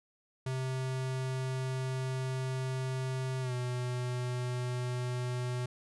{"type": "tone with pitch glide", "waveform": "square", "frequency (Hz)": [130.5, 124.25], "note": ["C3", "B2"], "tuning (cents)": [-4, 11], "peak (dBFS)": -33, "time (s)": [0.46, 5.66], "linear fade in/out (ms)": 5, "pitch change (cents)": -85, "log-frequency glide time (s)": [3.41, 3.53], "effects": ["resampled to 24000 Hz"]}